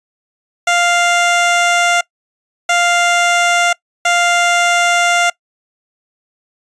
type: tone bursts at uneven times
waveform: 15% pulse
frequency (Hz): 698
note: F5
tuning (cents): -1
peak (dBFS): -4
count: 3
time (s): 0.67-2.01 / 2.69-3.73 / 4.05-5.3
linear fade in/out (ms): 5
effects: noise-tail reverb RT60 0.1 s tail -23 dB re dry + resampled to 22050 Hz